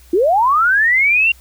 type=linear sweep; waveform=sine; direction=up; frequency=320 to 2794 Hz; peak=-10 dBFS; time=0.13-1.32 s; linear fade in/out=5 ms; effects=added 61 Hz sine -43 dBFS peak until 1.4 s + white hiss -49 dBFS RMS until 1.4 s